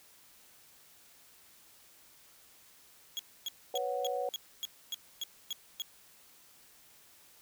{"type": "tone bursts", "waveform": "35% pulse", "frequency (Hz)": 3322, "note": "G#7", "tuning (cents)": 0, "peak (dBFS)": -32, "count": 10, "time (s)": [3.17, 5.82], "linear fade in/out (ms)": 0, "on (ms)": 22, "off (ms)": 270}
{"type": "chord", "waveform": "sine", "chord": "B suspended second", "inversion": "none", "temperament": "equal", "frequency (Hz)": [493.9, 554.4, 740], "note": ["B4", "C#5", "F#5"], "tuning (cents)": [0, 0, 0], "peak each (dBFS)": -36, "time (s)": [3.74, 4.29], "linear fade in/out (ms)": 2}
{"effects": ["white hiss -60 dBFS RMS until 7.41 s"]}